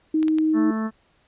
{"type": "tone", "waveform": "sine", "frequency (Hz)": 313.6, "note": "D#4", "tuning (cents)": 14, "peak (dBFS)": -17, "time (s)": [0.14, 0.71], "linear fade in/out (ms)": 5}
{"type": "clicks", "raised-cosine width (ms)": 0.2, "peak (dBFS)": -18, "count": 3, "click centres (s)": [0.229, 0.282, 0.385]}
{"type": "harmonic tone", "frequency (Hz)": 220, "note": "A3", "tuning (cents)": 0, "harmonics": [1, 2, 3, 4, 5, 6, 7, 8], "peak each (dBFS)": [-23, -36, -38, -41, -36, -37, -47, -40], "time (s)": [0.53, 0.91], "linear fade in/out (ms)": 50}
{"effects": ["pink hiss -62 dBFS RMS until 1.27 s", "resampled to 8000 Hz"]}